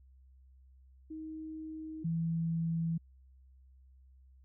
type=tone pair in turn; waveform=sine; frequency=314.7 / 164.98 Hz; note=D#4 / E3; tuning=+20 / +2 cents; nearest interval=major seventh; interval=1118 cents; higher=first; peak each=-40 / -30 dBFS; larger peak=second; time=1.1-2.04 / 2.04-2.98 s; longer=neither; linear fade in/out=10 ms; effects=added 65 Hz sine -57 dBFS peak until 4.44 s